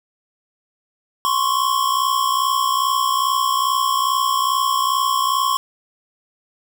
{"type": "tone pair together", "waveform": "square", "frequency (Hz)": [1046.3, 1108.7], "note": ["C6", "C#6"], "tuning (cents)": [0, 0], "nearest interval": "minor second", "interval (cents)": 100, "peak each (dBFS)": -20, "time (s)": [1.25, 5.57], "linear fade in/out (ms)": 0, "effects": []}